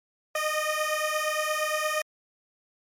15% pulse beating tone pair, 610 / 618.6 Hz, D#5 / D#5, -34 / -10 cents, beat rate 8.6 Hz, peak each -22 dBFS, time 0.35-2.02 s, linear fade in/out 5 ms, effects MP3 64 kbps

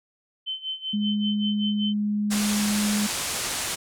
sine tone with tremolo, 3071 Hz, G7, 36 cents flat, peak -26 dBFS, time 0.46-1.94 s, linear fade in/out 20 ms, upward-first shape sine, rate 5.2 Hz, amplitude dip 85%
sine tone, 208.1 Hz, G#3, 4 cents sharp, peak -22 dBFS, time 0.93-3.07 s, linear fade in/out 10 ms
white low-pass noise, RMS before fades -29 dBFS, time 2.3-3.76 s, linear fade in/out 20 ms, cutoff 10000 Hz, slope 24 dB/octave
effects none

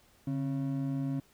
triangle ring-modulated tone, 206 Hz, G#3, 14 cents flat, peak -25 dBFS, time 0.27-1.2 s, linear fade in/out 5 ms, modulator 63.3 Hz, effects pink hiss -64 dBFS RMS until 1.33 s

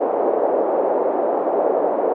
white band-pass noise, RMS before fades -19 dBFS, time 0-2.14 s, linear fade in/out 20 ms, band 370 to 660 Hz, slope 24 dB/octave, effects none

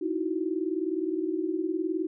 sine tone cluster, 311.2 / 330.7 / 370.5 Hz, D#4 / E4 / F#4, 0 / +6 / +2 cents, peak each -31 dBFS, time 0.01-2.07 s, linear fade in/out 10 ms, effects none

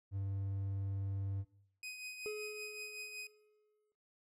triangle tone with vibrato, 98 Hz, G2, in tune, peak -34 dBFS, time 0.11-1.45 s, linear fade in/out 50 ms, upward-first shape sine, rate 20 Hz, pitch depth 19 cents each way
sawtooth tone with tremolo, 2504 Hz, D#7, 10 cents sharp, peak -39 dBFS, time 1.83-3.27 s, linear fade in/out 2 ms, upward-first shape triangle, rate 5.3 Hz, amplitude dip 55%
triangle tone with exponential decay, 424.1 Hz, G#4, 36 cents sharp, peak -36 dBFS, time 2.26-3.92 s, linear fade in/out 0 ms, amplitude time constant 360 ms
effects noise-tail reverb RT60 0.6 s tail -17 dB re dry + low-pass 12000 Hz 12 dB/octave

